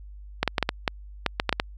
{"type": "clicks", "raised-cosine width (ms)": 0.3, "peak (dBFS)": -5, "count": 11, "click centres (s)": [0.43, 0.477, 0.582, 0.627, 0.691, 0.878, 1.263, 1.399, 1.493, 1.527, 1.599], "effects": ["added 50 Hz sine -40 dBFS peak until 1.77 s"]}